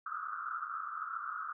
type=band-pass noise; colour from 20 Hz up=pink; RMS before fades=-40 dBFS; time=0.06-1.53 s; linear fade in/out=5 ms; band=1200 to 1400 Hz; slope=96 dB/octave; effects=none